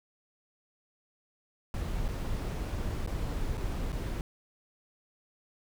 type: noise with dropouts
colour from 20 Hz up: brown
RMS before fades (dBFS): -33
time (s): 1.74-4.21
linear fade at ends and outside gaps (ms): 1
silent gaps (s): 2.082-2.086 / 3.064-3.074 / 3.572-3.577 / 3.921-3.927
effects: none